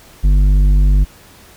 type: tone with tanh clipping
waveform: sine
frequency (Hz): 49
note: G1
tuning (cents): 0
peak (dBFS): -9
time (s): 0.23-1.05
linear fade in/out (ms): 20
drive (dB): 9
effects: pink hiss -43 dBFS RMS until 1.56 s